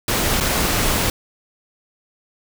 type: noise with dropouts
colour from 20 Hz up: pink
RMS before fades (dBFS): -19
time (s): 0.08-1.1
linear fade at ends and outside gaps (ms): 2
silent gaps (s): 0.402-0.408
effects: none